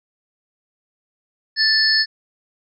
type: tone cluster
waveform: sine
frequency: 1761 / 4402 / 5150 Hz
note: A6 / C#8 / E8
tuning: +1 / -13 / -41 cents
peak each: -18 dBFS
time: 1.56-2.06 s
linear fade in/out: 50 ms
effects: none